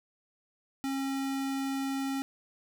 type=tone; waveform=square; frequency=271.2 Hz; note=C#4; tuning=38 cents flat; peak=-31 dBFS; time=0.84-2.22 s; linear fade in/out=0 ms; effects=none